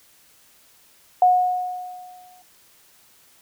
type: tone with exponential decay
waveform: sine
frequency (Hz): 728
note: F#5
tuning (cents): -28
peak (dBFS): -10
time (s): 1.22-2.42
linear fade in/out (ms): 2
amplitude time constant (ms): 260
effects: white hiss -55 dBFS RMS until 3.41 s